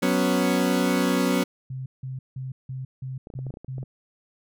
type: chord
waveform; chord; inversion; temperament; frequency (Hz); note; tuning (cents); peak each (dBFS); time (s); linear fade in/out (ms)
30% pulse; F# suspended fourth; none; equal; 185 / 246.9 / 277.2; F#3 / B3 / C#4; 0 / 0 / 0; -22; 0.02-1.44; 10
type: tone bursts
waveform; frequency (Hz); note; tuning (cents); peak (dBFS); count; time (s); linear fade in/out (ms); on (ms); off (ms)
sine; 130.81; C3; 0; -30; 7; 1.7-3.84; 5; 160; 170
type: clicks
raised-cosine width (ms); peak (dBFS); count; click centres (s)
2; -27; 11; 3.271 / 3.302 / 3.339 / 3.39 / 3.467 / 3.504 / 3.54 / 3.571 / 3.646 / 3.782 / 3.83
effects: none